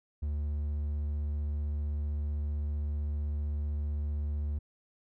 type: tone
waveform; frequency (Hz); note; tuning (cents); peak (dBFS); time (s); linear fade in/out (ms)
triangle; 73.7; D2; +7; -28; 0.22-4.59; 10
effects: none